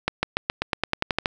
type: accelerating click train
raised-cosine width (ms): 0.3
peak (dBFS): -5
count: 12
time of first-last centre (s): 0.08-1.258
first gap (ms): 150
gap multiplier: 0.93
effects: none